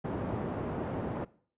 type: band-pass noise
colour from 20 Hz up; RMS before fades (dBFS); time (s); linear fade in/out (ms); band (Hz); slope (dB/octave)
pink; -35; 0.04-1.25; 10; 110 to 770; 12
effects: noise-tail reverb RT60 0.5 s tail -20 dB re dry + resampled to 8000 Hz